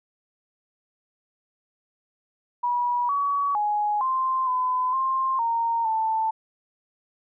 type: tone with pitch steps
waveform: sine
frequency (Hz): 970 / 1131 / 835 / 1045 / 1012 / 1056 / 924 / 885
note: B5 / C#6 / G#5 / C6 / B5 / C6 / A#5 / A5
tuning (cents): -31 / +34 / +9 / -2 / +42 / +16 / -16 / +10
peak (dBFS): -21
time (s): 2.63-6.31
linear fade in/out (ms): 10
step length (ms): 460
effects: none